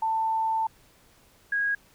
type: tone pair in turn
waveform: sine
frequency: 890 / 1644.6 Hz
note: A5 / G#6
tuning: +20 / -17 cents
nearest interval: major seventh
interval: 1063 cents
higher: second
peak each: -23 dBFS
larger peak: neither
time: 0.02-0.67 / 1.52-1.75 s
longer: first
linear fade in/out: 5 ms
effects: pink hiss -59 dBFS RMS until 1.94 s